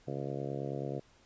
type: harmonic tone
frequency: 69.3 Hz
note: C#2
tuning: in tune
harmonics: 2 / 3 / 4 / 5 / 6 / 7 / 8 / 9 / 10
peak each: -39 / -46 / -44 / -43 / -43 / -43 / -46 / -46 / -49 dBFS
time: 0.07-1 s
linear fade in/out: 10 ms
effects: pink hiss -64 dBFS RMS until 1.25 s + resampled to 16000 Hz